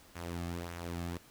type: tone with flanger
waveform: sawtooth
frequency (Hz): 86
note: F2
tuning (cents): -26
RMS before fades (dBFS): -40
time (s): 0.15-1.18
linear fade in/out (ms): 10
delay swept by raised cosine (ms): 0.21 to 2.11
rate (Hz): 1.7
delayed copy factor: -0.55
effects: pink hiss -59 dBFS RMS until 1.3 s